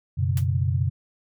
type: chord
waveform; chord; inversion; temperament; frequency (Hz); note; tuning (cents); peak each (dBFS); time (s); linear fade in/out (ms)
sine; F# suspended fourth; none; just; 92.5 / 123.33 / 138.75; F#2 / B2 / C#3; 0 / -2 / +2; -23 / -25 / -26; 0.17-0.9; 20
type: noise with exponential decay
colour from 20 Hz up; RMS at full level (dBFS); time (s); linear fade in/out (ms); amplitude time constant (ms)
white; -32; 0.37-0.46; 2; 19
effects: none